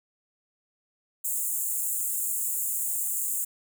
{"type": "high-pass noise", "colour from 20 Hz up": "pink", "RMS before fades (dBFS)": -29, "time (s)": [1.24, 3.45], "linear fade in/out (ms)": 10, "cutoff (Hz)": 7000, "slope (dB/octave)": 96, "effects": []}